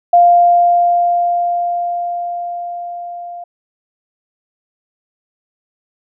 sine tone with level ramp, 698.5 Hz, F5, in tune, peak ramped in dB -4 to -26 dBFS, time 0.13-3.44 s, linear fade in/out 5 ms, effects none

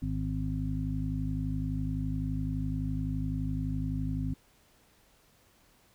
harmonic tone, 51.8 Hz, G#1, 4 cents flat, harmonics 1 / 2 / 3 / 5, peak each -35 / -35 / -35 / -35 dBFS, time 0.02-4.34 s, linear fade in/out 5 ms, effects pink hiss -64 dBFS RMS until 5.94 s

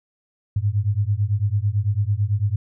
sine beating tone pair, 98.5 / 107.5 Hz, G2 / A2, +9 / -40 cents, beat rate 9 Hz, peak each -21 dBFS, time 0.56-2.56 s, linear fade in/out 5 ms, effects none

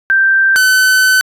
sine / 45% pulse tone pair in turn, 1568 / 1517.2 Hz, G6 / F#6, 0 / +43 cents, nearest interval minor second, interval 57 cents, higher first, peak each -7 dBFS, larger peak neither, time 0.1-0.56 / 0.56-1.21 s, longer second, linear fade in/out 0 ms, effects resampled to 32000 Hz

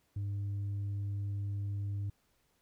sine tone with tanh clipping, 100.6 Hz, G2, 45 cents sharp, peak -34 dBFS, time 0.16-2.1 s, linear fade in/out 5 ms, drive 2 dB, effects pink hiss -74 dBFS RMS until 2.61 s

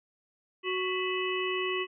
harmonic tone with a mistuned harmonic, 370 Hz, F#4, in tune, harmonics 1 / 3 / 5 / 7 / 8, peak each -31 / -36 / -37 / -36 / -37 dBFS, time 0.63-1.87 s, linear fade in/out 50 ms, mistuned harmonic 5, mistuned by +120 cents, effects none

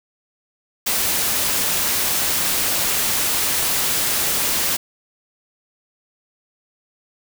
white noise, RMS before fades -20 dBFS, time 0.86-4.77 s, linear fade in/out 10 ms, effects none

